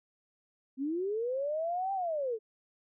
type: linear two-way sweep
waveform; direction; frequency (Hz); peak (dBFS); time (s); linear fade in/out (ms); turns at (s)
sine; up then down; 255 to 793 to 420.2; -30; 0.77-2.39; 50; 1.93
effects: none